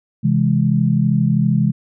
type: chord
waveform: sine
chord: C augmented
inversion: none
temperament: equal with one note detuned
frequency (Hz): 132.33 / 164.81 / 207.7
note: C3 / E3 / G#3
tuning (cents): +20 / 0 / 0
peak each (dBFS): -17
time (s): 0.23-1.72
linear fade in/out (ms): 20
effects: none